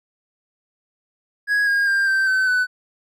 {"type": "tone with pitch steps", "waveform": "triangle", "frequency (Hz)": [1661.2, 1627, 1593.5, 1560.7, 1528.6, 1497.2], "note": ["G#6", "G#6", "G6", "G6", "G6", "F#6"], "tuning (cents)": [0, -36, 28, -8, -44, 20], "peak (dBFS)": -14, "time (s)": [1.47, 2.67], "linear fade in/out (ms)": 50, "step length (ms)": 200, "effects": []}